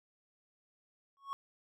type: tone with exponential growth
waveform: triangle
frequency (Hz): 1104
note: C#6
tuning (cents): -7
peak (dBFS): -31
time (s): 1.17-1.33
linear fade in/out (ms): 0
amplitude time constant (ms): 34
effects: none